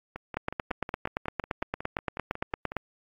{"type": "two click trains", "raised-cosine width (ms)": 0.5, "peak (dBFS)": [-13, -21], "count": [22, 15], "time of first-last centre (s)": [[0.37, 2.767], [0.16, 2.719]], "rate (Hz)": [8.76, 5.47], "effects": ["AAC 32 kbps"]}